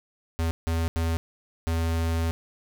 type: tone bursts at uneven times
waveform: square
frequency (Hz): 82.41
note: E2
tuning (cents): 0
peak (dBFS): -24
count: 4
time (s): 0.39-0.51 / 0.67-0.88 / 0.96-1.17 / 1.67-2.31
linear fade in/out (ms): 0
effects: none